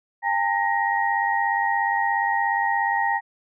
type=tone cluster; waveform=sine; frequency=806 / 903 / 1884 Hz; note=G5 / A5 / A#6; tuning=+48 / +45 / +18 cents; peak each=-24 dBFS; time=0.22-3.21 s; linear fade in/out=50 ms; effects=none